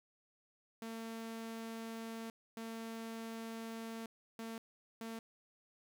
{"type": "tone bursts at uneven times", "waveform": "sawtooth", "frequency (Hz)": 226.3, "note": "A3", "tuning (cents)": 49, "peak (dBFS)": -39, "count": 4, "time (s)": [[0.82, 2.3], [2.57, 4.06], [4.39, 4.58], [5.01, 5.19]], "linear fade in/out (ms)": 2, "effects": []}